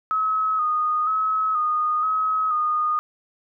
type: tone with pitch steps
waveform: sine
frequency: 1283 / 1235 / 1284 / 1232 / 1275 / 1229 Hz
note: E6 / D#6 / E6 / D#6 / D#6 / D#6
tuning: -47 / -13 / -46 / -17 / +42 / -22 cents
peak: -19 dBFS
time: 0.11-2.99 s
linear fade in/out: 0 ms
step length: 480 ms
effects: none